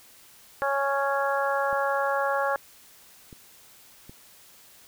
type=harmonic tone; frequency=277.2 Hz; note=C#4; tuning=in tune; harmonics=2 / 3 / 4 / 5 / 6; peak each=-27 / -29 / -30 / -31 / -32 dBFS; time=0.62-2.56 s; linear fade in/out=0 ms
type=clicks; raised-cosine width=3 ms; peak=-31 dBFS; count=3; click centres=1.729 / 3.328 / 4.095 s
effects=white hiss -53 dBFS RMS until 4.87 s